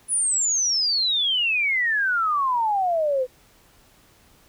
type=exponential sweep; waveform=sine; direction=down; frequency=10130 to 493.9 Hz; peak=-19 dBFS; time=0.08-3.27 s; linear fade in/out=50 ms; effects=pink hiss -56 dBFS RMS until 4.48 s